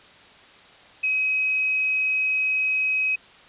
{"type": "tone with quantisation", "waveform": "sine", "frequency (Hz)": 2538, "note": "D#7", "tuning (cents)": 34, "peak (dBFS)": -20, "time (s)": [1.03, 3.16], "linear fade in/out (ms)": 10, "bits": 8, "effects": ["white hiss -49 dBFS RMS until 3.48 s", "resampled to 8000 Hz"]}